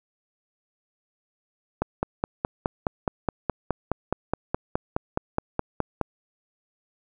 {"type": "click train", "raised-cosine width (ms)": 1, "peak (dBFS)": -9, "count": 21, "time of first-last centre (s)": [1.82, 6.013], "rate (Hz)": 4.77, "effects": []}